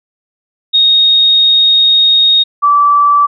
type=tone pair in turn; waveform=sine; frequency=3729 / 1159.1 Hz; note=A#7 / D6; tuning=0 / -23 cents; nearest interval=octave + minor sixth; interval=2023 cents; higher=first; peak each=-5 dBFS; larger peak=neither; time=0.73-2.44 / 2.62-3.27 s; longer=first; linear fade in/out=20 ms; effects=none